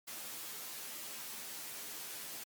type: noise with comb filter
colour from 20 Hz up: white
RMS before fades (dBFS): -45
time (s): 0.07-2.44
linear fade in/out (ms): 10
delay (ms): 11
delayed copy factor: -0.9
effects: high-pass 150 Hz 12 dB/octave + MP3 96 kbps